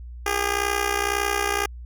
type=tone with amplitude modulation; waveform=10% pulse; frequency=405.6 Hz; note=G#4; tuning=41 cents flat; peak=-10 dBFS; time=0.26-1.66 s; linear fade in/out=5 ms; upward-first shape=sine; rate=61.9 Hz; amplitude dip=80%; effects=added 60 Hz sine -35 dBFS peak until 1.85 s